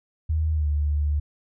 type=tone with pitch glide; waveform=sine; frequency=78.6 to 73.76 Hz; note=D#2 to D2; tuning=+18 to +8 cents; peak=-20 dBFS; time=0.29-1.2 s; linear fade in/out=10 ms; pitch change=-110 cents; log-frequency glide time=0.53-0.67 s; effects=none

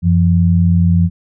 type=tone pair together; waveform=sine; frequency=90.9 / 171.6 Hz; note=F#2 / F3; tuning=-30 / -30 cents; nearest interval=major seventh; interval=1100 cents; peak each=-11 dBFS; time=0.02-1.1 s; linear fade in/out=50 ms; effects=none

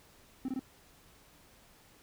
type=tone bursts; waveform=triangle; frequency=261.6 Hz; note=C4; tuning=in tune; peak=-30 dBFS; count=3; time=0.45-0.594 s; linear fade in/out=2 ms; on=34 ms; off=21 ms; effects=pink hiss -61 dBFS RMS until 2.02 s

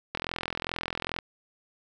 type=click train; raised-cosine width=0.3 ms; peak=-14 dBFS; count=45; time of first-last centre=0.15-1.188 s; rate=42.4 Hz; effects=none

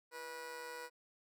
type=tone with amplitude modulation; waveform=15% pulse; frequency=487.2 Hz; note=B4; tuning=24 cents flat; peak=-36 dBFS; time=0.11-0.9 s; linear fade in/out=50 ms; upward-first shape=sine; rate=147 Hz; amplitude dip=55%; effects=none

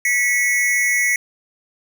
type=tone pair together; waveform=square; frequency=1962.3 / 2200 Hz; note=B6 / C#7; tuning=-12 / -14 cents; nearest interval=major second; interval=198 cents; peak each=-19 dBFS; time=0.05-1.16 s; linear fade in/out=2 ms; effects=none

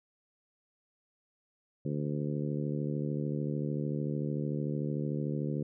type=harmonic tone; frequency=73.42 Hz; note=D2; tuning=in tune; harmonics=2 / 3 / 4 / 5 / 6 / 7; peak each=-33 / -37 / -39 / -41 / -43 / -44 dBFS; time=1.85-5.63 s; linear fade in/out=5 ms; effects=none

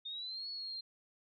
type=linear two-way sweep; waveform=sine; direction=up then down; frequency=3641 to 4400 to 4156 Hz; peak=-40 dBFS; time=0.05-0.81 s; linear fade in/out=10 ms; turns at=0.49 s; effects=none

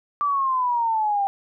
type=exponential sweep; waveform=sine; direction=down; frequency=1174.7 to 784 Hz; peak=-19 dBFS; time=0.21-1.27 s; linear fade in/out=0 ms; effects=none

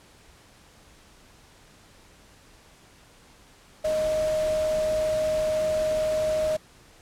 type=tone in noise; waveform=sine; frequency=622.3 Hz; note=D#5; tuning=in tune; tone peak=-22 dBFS; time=3.84-6.57 s; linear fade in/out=10 ms; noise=pink; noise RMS=-37 dBFS; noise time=3.84-6.57 s; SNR=+12 dB; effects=pink hiss -54 dBFS RMS until 7.01 s + low-pass 10000 Hz 12 dB/octave

